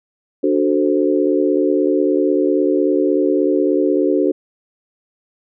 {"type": "chord", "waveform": "sine", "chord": "D dominant seventh", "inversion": "none", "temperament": "equal", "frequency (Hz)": [293.7, 370, 440, 523.3], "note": ["D4", "F#4", "A4", "C5"], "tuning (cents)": [0, 0, 0, 0], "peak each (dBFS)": [-17, -17, -20, -21], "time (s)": [0.43, 4.32], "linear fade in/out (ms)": 10, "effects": []}